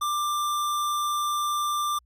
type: tone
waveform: square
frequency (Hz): 1185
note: D6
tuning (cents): +15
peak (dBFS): -25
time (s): 0.01-1.99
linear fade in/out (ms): 10
effects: added 60 Hz sine -60 dBFS peak until 2.05 s + AAC 64 kbps